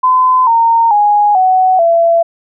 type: tone with pitch steps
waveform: sine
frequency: 1020 / 919.3 / 828.5 / 746.7 / 672.9 Hz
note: C6 / A#5 / G#5 / F#5 / E5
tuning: -44 / -24 / -4 / +16 / +35 cents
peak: -6 dBFS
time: 0.03-2.23 s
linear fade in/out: 10 ms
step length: 440 ms
effects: none